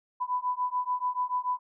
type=beating tone pair; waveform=sine; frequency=993 / 999.9 Hz; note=B5 / B5; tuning=+9 / +21 cents; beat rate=6.9 Hz; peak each=-30 dBFS; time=0.2-1.59 s; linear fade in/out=20 ms; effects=none